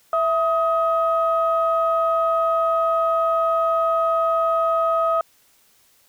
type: tone pair together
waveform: sine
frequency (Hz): 659.3 / 1261.2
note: E5 / D#6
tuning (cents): 0 / +23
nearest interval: major seventh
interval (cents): 1123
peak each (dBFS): -19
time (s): 0.13-5.21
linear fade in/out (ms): 2
effects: tanh soft clip ceiling -9 dBFS + white hiss -58 dBFS RMS until 6.08 s